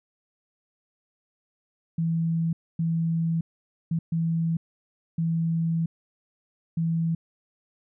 sine tone bursts at uneven times, 164.81 Hz, E3, in tune, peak -22 dBFS, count 6, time 1.98-2.53 / 2.79-3.41 / 3.91-3.99 / 4.12-4.57 / 5.18-5.86 / 6.77-7.15 s, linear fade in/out 5 ms, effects none

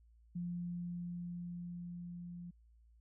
sine tone with level ramp, 174.61 Hz, F3, in tune, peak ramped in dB -37 to -45 dBFS, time 0.35-2.51 s, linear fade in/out 10 ms, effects added 57 Hz sine -62 dBFS peak until 3 s

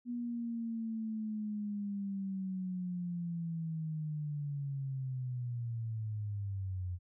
sine linear sweep, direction down, 243.1 to 87.9 Hz, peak -35 dBFS, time 0.05-6.99 s, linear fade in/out 50 ms, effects none

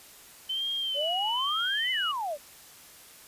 sine tone with vibrato, 3060 Hz, G7, 42 cents flat, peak -28 dBFS, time 0.49-2.12 s, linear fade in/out 10 ms, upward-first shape sine, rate 1.1 Hz, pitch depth 92 cents each way
sine exponential two-way sweep, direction up then down, 547 to 2093 to 547 Hz, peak -29 dBFS, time 0.94-2.38 s, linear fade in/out 50 ms, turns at 1.91 s
effects white hiss -51 dBFS RMS until 3.27 s + resampled to 32000 Hz

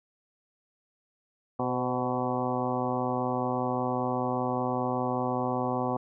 harmonic tone with a mistuned harmonic, 125.1 Hz, B2, 23 cents sharp, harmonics 1 / 2 / 3 / 4 / 5 / 6 / 7 / 8 / 9, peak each -36 / -32 / -36 / -34 / -38 / -33 / -37 / -37 / -38 dBFS, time 1.59-5.97 s, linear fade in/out 5 ms, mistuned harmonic 4, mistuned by +39 cents, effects none

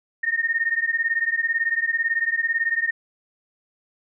sine beating tone pair, 1829 / 1847 Hz, A#6 / A#6, -33 / -16 cents, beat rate 18 Hz, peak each -23 dBFS, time 0.23-2.91 s, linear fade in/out 10 ms, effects none

